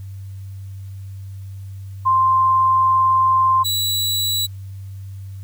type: tone pair in turn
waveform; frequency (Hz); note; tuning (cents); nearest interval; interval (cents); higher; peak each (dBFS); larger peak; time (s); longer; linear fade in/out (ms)
sine / sawtooth; 1047 / 3928; C6 / B7; +1 / -10; octave + major seventh; 2289; second; -12 / -15; first; 2.05-3.64 / 3.64-4.47; first; 20
effects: added 97 Hz sine -30 dBFS peak until 5.43 s + white hiss -56 dBFS RMS until 5.43 s